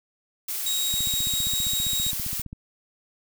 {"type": "noise", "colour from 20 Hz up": "blue", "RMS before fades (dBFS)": -30, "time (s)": [0.48, 2.42], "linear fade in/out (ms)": 5}
{"type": "tone", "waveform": "25% pulse", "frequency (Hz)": 3800, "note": "A#7", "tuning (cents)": 33, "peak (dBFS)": -21, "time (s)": [0.66, 2.11], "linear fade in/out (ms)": 5}
{"type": "click train", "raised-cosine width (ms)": 5, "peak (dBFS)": -24, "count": 25, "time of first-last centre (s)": [0.94, 2.529], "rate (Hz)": 15.1}
{"effects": []}